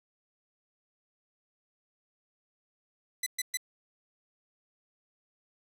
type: tone bursts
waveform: 10% pulse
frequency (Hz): 2003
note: B6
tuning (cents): +24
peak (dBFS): -20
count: 3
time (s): 3.23-3.572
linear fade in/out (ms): 5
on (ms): 34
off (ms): 120
effects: none